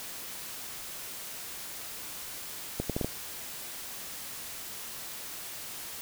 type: accelerating click train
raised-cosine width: 2 ms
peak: -16 dBFS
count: 5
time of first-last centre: 2.8-3.046 s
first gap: 97 ms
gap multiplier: 0.7
effects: white hiss -41 dBFS RMS until 6.01 s